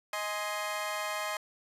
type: chord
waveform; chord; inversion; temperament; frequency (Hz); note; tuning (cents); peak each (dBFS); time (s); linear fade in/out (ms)
20% pulse; Ab major; second; equal with one note detuned; 627.3 / 830.6 / 1046.5; Eb5 / Ab5 / C6; +14 / 0 / 0; -31 / -34 / -32; 0.13-1.37; 2
effects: resampled to 32000 Hz